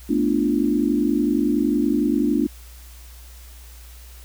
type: chord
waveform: sine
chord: B half-diminished seventh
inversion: third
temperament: equal with one note detuned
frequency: 220 / 246.9 / 293.7 / 344.4 Hz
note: A3 / B3 / D4 / F4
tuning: 0 / 0 / 0 / -24 cents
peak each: -24 / -23 / -20 / -25 dBFS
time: 0.09-2.47 s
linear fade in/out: 10 ms
effects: added 60 Hz sine -40 dBFS peak until 4.24 s + white hiss -48 dBFS RMS until 4.24 s